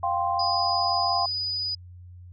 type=chord; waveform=sine; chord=F suspended second; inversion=none; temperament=equal; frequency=698.5 / 784 / 1046.5 Hz; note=F5 / G5 / C6; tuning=0 / 0 / 0 cents; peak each=-27 dBFS; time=0.03-1.26 s; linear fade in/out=5 ms
type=tone; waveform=sine; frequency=4958 Hz; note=D#8; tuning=7 cents flat; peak=-26 dBFS; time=0.39-1.75 s; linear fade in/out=5 ms
effects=added 89 Hz sine -42 dBFS peak until 2.32 s + Opus 48 kbps